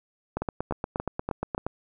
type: two click trains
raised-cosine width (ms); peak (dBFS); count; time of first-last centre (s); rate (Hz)
1; -15 / -14; 5 / 12; 0.42-1.579 / 0.37-1.666; 3.45 / 8.49
effects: none